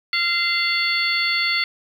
sine tone cluster, 1378 / 2073 / 2758 / 3451 / 4430 Hz, F6 / C7 / F7 / A7 / C#8, -24 / -17 / -22 / -34 / -2 cents, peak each -28 / -21 / -29 / -28 / -23 dBFS, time 0.13-1.64 s, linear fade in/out 2 ms, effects 8-bit

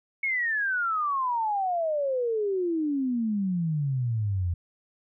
sine exponential sweep, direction down, 2214 to 84 Hz, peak -24 dBFS, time 0.23-4.54 s, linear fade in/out 5 ms, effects none

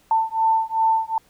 sine beating tone pair, 891 / 893.6 Hz, A5 / A5, +22 / +27 cents, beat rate 2.6 Hz, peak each -20 dBFS, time 0.11-1.18 s, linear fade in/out 2 ms, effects pink hiss -58 dBFS RMS until 1.29 s

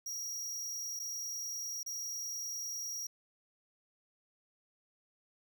45% pulse tone with dropouts, 5690 Hz, F8, 31 cents sharp, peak -38 dBFS, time 0.06-3.07 s, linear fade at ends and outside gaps 5 ms, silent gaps 0.993-0.997 / 1.831-1.862 s, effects none

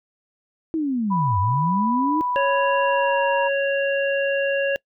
sine linear two-way sweep, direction down then up, 329.6 to 89.9 to 318.8 Hz, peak -20 dBFS, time 0.74-2.21 s, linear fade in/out 0 ms, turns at 1.39 s
sine tone with pitch glide, 987.8 to 951.4 Hz, B5 to A#5, 0 to +35 cents, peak -21 dBFS, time 1.1-3.49 s, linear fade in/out 20 ms, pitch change -65 cents, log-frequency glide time 2.8-3.23 s
harmonic tone, 554.4 Hz, C#5, in tune, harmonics 1 / 3 / 5, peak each -20 / -26 / -28 dBFS, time 2.36-4.76 s, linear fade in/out 0 ms
effects noise-tail reverb RT60 0.1 s tail -25 dB re dry

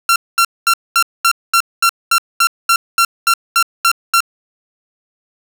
sawtooth tone bursts, 1365 Hz, F6, 40 cents flat, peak -5 dBFS, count 15, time 0.09-4.205 s, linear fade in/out 2 ms, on 69 ms, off 220 ms, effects none

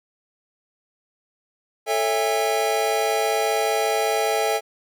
square chord, A major seventh, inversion none, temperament equal with one note detuned, 440 / 554.4 / 659.3 / 811.2 Hz, A4 / C#5 / E5 / G#5, 0 / 0 / 0 / -41 cents, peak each -25 / -30 / -26 / -25 dBFS, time 1.86-4.61 s, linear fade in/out 50 ms, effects none

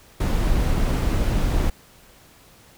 brown noise, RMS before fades -20 dBFS, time 0.2-1.7 s, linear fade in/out 5 ms, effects pink hiss -51 dBFS RMS until 2.77 s

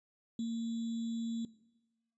sine tone with sample-and-hold, 229.2 Hz, A#3, 29 cents flat, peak -33 dBFS, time 0.39-1.45 s, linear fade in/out 2 ms, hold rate 3675 Hz, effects noise-tail reverb RT60 1.0 s tail -19 dB re dry + resampled to 22050 Hz

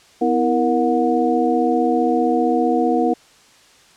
sine tone cluster, 249.3 / 324.6 / 469.2 / 727 Hz, B3 / E4 / A#4 / F#5, +16 / -27 / +11 / -31 cents, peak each -20 dBFS, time 0.21-3.14 s, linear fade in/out 10 ms, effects white hiss -50 dBFS RMS until 3.96 s + low-pass 7000 Hz 12 dB/octave

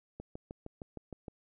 click train, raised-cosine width 2 ms, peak -29 dBFS, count 8, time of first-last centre 0.2-1.282 s, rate 6.47 Hz, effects none

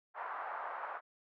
pink band-pass noise, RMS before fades -42 dBFS, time 0.14-1.01 s, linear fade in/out 50 ms, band 750 to 1400 Hz, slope 24 dB/octave, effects none

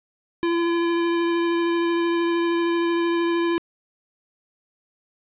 square tone with vibrato, 339.5 Hz, F4, 49 cents flat, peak -20 dBFS, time 0.43-3.58 s, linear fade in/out 0 ms, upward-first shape triangle, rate 13 Hz, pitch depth 13 cents each way, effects resampled to 8000 Hz + 9-bit

